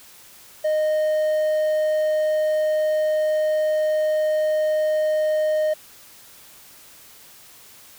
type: tone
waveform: triangle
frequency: 617 Hz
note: D#5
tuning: 15 cents flat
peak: -16 dBFS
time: 0.64-5.74 s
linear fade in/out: 10 ms
effects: white hiss -47 dBFS RMS until 7.98 s